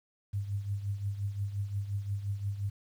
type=tone with tremolo; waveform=sine; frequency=100.4 Hz; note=G2; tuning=42 cents sharp; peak=-28 dBFS; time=0.33-2.7 s; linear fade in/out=10 ms; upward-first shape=triangle; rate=5.7 Hz; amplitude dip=75%; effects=10-bit